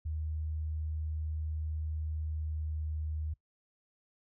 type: tone with pitch glide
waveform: sine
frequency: 77.78 to 77.33 Hz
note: D#2 to D#2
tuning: 0 to -10 cents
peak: -33 dBFS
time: 0.05-3.34 s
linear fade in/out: 10 ms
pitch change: -10 cents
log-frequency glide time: 2.16-2.84 s
effects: noise-tail reverb RT60 0.1 s tail -21 dB re dry